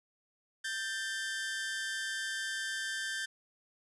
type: tone pair together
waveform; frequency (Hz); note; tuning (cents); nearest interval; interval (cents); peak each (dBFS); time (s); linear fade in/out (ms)
sawtooth; 1569 / 1775.2; G6 / A6; +1 / +15; major second; 214; -33 / -35; 0.64-3.26; 10
effects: resampled to 24000 Hz + 11-bit